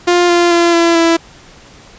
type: tone with pitch steps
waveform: sawtooth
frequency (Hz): 351.6 / 346.8 / 342 / 337.3 / 332.6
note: F4 / F4 / F4 / E4 / E4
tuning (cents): +12 / -12 / -36 / +40 / +16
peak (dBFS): -4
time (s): 0.07-1.17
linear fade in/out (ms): 10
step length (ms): 220
effects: pink hiss -40 dBFS RMS until 1.98 s + resampled to 16000 Hz